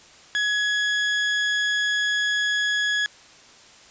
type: tone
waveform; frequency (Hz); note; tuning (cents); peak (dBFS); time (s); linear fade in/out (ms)
30% pulse; 1679; G#6; +18; -18; 0.35-3.06; 0
effects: white hiss -49 dBFS RMS until 3.9 s + resampled to 16000 Hz